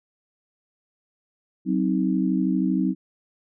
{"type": "chord", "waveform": "sine", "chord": "C diminished", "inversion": "second", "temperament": "just", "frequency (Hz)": [188.37, 261.6, 314], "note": ["Gb3", "C4", "Eb4"], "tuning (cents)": [31, 0, 16], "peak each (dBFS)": [-23, -24, -25], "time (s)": [1.65, 2.95], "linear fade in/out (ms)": 50, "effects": []}